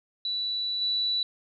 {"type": "tone with level steps", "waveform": "sine", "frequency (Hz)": 3951, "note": "B7", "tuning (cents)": 0, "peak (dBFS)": [-27, -24], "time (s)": [0.25, 1.23], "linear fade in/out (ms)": 2, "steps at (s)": 0.81, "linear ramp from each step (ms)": 10, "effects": []}